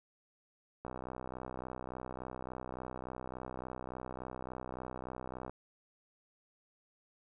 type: click train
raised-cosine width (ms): 1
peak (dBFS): -28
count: 296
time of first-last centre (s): 0.85-5.496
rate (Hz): 63.5
effects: none

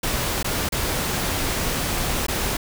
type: noise with dropouts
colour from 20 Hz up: pink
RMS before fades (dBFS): -24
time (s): 0.03-2.57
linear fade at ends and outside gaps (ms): 5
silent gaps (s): 0.429-0.444 / 0.69-0.722 / 2.267-2.283
effects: none

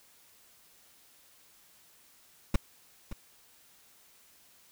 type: noise with echo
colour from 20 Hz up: brown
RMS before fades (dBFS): -21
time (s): 2.54-2.56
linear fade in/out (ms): 5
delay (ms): 570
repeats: 1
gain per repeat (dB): -14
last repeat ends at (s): 3.13
effects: white hiss -61 dBFS RMS until 4.71 s

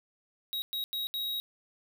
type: tone bursts at uneven times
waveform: square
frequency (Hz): 3811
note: A#7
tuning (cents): +38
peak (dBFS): -32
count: 4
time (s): 0.53-0.62 / 0.73-0.84 / 0.93-1.07 / 1.14-1.4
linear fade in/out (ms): 0
effects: none

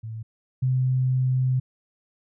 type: tone pair in turn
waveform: sine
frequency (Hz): 111.5 / 128.87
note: A2 / C3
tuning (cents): +23 / -26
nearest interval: minor third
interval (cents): 251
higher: second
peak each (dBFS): -31 / -19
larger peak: second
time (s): 0.03-0.23 / 0.62-1.6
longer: second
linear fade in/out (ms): 10
effects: none

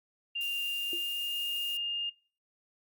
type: tone with pitch glide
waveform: sine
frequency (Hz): 2794 to 2823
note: F7 to F7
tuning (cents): 0 to +18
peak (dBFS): -31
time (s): 0.35-2.1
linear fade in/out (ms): 10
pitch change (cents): +18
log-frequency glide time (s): 0.65-1.38
type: noise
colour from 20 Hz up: violet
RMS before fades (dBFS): -43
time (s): 0.41-1.77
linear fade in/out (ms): 0
type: tone with exponential decay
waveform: sine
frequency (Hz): 343.2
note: F4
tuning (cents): -30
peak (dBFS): -35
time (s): 0.93-1.05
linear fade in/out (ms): 1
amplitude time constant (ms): 24
effects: noise-tail reverb RT60 0.4 s tail -22 dB re dry + Opus 48 kbps

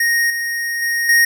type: tone with level steps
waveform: square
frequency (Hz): 1864.7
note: A#6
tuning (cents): 0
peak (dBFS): -14 / -20 / -17 / -10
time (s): 0-1.25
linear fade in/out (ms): 5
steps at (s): 0.3 / 0.82 / 1.09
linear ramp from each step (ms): 2
effects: none

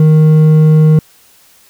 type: tone with hard clipping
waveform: sine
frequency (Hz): 155.56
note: D#3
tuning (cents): 0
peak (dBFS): -5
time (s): 0-0.99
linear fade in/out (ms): 2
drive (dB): 5
effects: white hiss -46 dBFS RMS until 1.69 s

